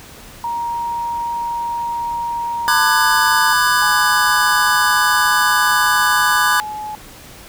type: tone with pitch glide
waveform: sine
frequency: 940 to 893.9 Hz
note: A#5 to A5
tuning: +14 to +27 cents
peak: -19 dBFS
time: 0.44-3.53 s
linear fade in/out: 2 ms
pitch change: -87 cents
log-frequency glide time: 2.66-2.79 s
type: chord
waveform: square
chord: G# half-diminished seventh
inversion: first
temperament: just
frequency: 996.7 / 1196.1 / 1495.1 / 1661.2 Hz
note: B5 / D6 / F#6 / G#6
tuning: +16 / +31 / +18 / 0 cents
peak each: -19 dBFS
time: 2.68-6.6 s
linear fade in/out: 0 ms
type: tone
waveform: sine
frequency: 849 Hz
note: G#5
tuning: 38 cents sharp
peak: -24 dBFS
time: 3.82-6.95 s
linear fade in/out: 0 ms
effects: pink hiss -39 dBFS RMS until 7.48 s